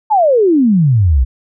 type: exponential sweep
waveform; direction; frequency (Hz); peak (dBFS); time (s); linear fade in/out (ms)
sine; down; 900 to 57.9; -7; 0.1-1.25; 20
effects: none